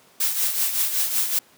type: noise with tremolo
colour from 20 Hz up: blue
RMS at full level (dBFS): -20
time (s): 0.2-1.39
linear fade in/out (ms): 5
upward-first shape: triangle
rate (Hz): 5.3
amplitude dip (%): 65
effects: pink hiss -54 dBFS RMS until 1.57 s + high-pass 200 Hz 12 dB/octave